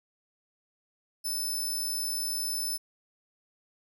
15% pulse tone, 5274 Hz, E8, in tune, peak -24 dBFS, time 1.24-2.78 s, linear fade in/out 20 ms, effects none

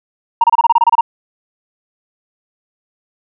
sine tone bursts, 932.3 Hz, A#5, in tune, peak -4 dBFS, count 11, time 0.41-1.01 s, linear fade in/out 5 ms, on 30 ms, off 27 ms, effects tanh soft clip ceiling -3 dBFS

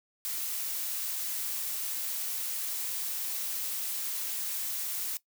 blue noise, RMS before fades -34 dBFS, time 0.25-5.17 s, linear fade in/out 0 ms, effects noise-tail reverb RT60 0.1 s tail -18 dB re dry

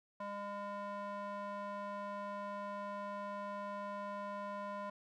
square tone with band-pass filter, 202.9 Hz, G#3, 40 cents flat, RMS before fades -43 dBFS, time 0.2-4.9 s, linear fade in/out 5 ms, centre 890 Hz, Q 2.6, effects none

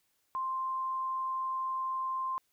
sine tone, 1048 Hz, C6, 2 cents sharp, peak -31 dBFS, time 0.35-2.38 s, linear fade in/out 0 ms, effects white hiss -75 dBFS RMS until 2.52 s

